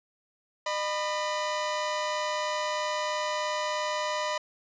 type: tone pair together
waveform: sawtooth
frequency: 607.2 / 991 Hz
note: D#5 / B5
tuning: -42 / +6 cents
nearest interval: minor sixth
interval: 848 cents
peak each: -27 dBFS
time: 0.66-4.38 s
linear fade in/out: 5 ms
effects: resampled to 16000 Hz